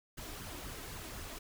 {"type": "noise with flanger", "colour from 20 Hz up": "pink", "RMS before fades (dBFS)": -45, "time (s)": [0.17, 1.39], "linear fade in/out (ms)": 10, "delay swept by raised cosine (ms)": [0.6, 3.2], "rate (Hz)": 3.9, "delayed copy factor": 0.55, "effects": []}